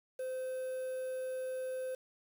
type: tone with quantisation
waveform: triangle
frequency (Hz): 516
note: C5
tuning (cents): -24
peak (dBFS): -34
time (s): 0.19-1.95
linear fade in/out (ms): 5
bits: 9
effects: none